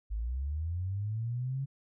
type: linear sweep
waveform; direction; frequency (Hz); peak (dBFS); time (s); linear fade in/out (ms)
sine; up; 50.1 to 138.59; -31; 0.1-1.66; 20
effects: none